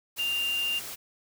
sine tone in noise, 2794 Hz, F7, in tune, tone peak -26 dBFS, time 0.18-0.8 s, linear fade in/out 20 ms, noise white, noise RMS -39 dBFS, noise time 0.16-0.96 s, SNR +10 dB, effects none

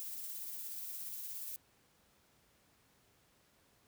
violet noise with tremolo, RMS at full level -43 dBFS, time 0-1.56 s, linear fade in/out 0 ms, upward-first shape sine, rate 17 Hz, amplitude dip 25%, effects pink hiss -70 dBFS RMS until 3.87 s + high-pass 60 Hz 12 dB/octave

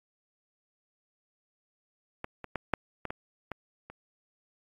clicks, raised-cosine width 0.5 ms, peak -20 / -24 / -16 / -10 / -19 / -20 / -20 / -29 dBFS, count 8, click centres 2.244 / 2.443 / 2.557 / 2.737 / 3.053 / 3.105 / 3.517 / 3.9 s, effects AAC 64 kbps

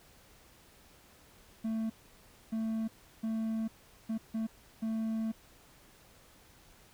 triangle tone bursts at uneven times, 222.4 Hz, A3, 19 cents sharp, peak -29 dBFS, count 6, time 1.64-1.9 / 2.52-2.88 / 3.23-3.68 / 4.09-4.18 / 4.34-4.47 / 4.82-5.32 s, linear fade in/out 10 ms, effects pink hiss -60 dBFS RMS until 6.93 s

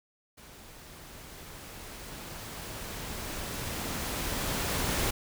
pink noise with level ramp, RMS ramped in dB -51 to -29 dBFS, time 0.37-5.11 s, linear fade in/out 10 ms, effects none

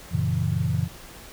sine chord, F# dominant seventh, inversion none, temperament equal with one note detuned, 92.98 / 116.54 / 138.59 / 164.81 Hz, F#2 / A#2 / C#3 / E3, +9 / 0 / 0 / 0 cents, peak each -27 dBFS, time 0.11-0.88 s, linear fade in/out 20 ms, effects pink hiss -44 dBFS RMS until 1.32 s

